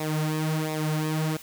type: tone with flanger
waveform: sawtooth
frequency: 155.56 Hz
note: D#3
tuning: in tune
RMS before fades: -27 dBFS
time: 0-1.37 s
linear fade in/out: 5 ms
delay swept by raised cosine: 0.65 to 5.05 ms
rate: 1.4 Hz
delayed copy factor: -0.75
effects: white hiss -46 dBFS RMS until 1.42 s